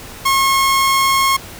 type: tone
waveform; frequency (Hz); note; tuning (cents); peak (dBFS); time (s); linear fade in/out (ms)
sawtooth; 1083; C#6; -41; -8; 0.25-1.37; 10
effects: pink hiss -34 dBFS RMS until 1.59 s